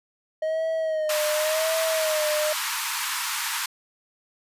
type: tone with vibrato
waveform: triangle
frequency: 626 Hz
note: D#5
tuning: 10 cents sharp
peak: -21 dBFS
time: 0.42-2.53 s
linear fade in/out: 5 ms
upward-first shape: sine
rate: 0.91 Hz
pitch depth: 56 cents each way
type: high-pass noise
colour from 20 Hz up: pink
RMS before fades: -28 dBFS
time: 1.09-3.66 s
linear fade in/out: 5 ms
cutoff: 880 Hz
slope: 96 dB/octave
effects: resampled to 32000 Hz